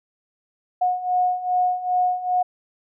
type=beating tone pair; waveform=sine; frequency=725 / 727.5 Hz; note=F#5 / F#5; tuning=-35 / -29 cents; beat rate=2.5 Hz; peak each=-24 / -20 dBFS; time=0.81-2.43 s; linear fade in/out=10 ms; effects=none